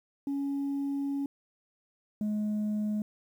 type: tone pair in turn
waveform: sine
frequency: 279.3 / 211.1 Hz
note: C#4 / G#3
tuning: +13 / +29 cents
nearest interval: perfect fourth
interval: 484 cents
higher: first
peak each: -27 / -25 dBFS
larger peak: second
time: 0.27-1.26 / 2.21-3.02 s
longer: first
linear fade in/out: 2 ms
effects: tanh soft clip ceiling -27 dBFS + 10-bit